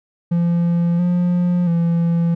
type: tone with pitch steps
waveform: triangle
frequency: 171.3 / 176.9 / 168.9 Hz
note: F3 / F3 / E3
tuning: -33 / +23 / +42 cents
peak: -12 dBFS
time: 0.31-2.35 s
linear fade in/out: 10 ms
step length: 680 ms
effects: none